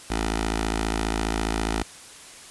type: tone with notch filter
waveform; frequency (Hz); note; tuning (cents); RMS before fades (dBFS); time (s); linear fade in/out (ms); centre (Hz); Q
10% pulse; 54.8; A1; -6; -26; 0.1-1.83; 5; 130; 0.5
effects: white hiss -44 dBFS RMS until 2.5 s + resampled to 24000 Hz